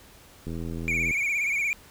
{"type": "click train", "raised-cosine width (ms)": 3, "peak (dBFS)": -22, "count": 54, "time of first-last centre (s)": [0.47, 1.109], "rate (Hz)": 82.9}
{"type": "tone with vibrato", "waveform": "triangle", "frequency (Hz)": 2301, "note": "D7", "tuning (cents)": -36, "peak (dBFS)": -22, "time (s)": [0.88, 1.73], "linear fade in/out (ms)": 0, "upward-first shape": "sine", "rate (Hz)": 17, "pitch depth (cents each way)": 90}
{"effects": ["pink hiss -52 dBFS RMS until 1.9 s"]}